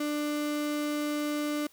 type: tone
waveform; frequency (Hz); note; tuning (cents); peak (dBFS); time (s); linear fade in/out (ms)
35% pulse; 296.4; D4; +16; -27; 0-1.67; 5
effects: white hiss -61 dBFS RMS until 1.72 s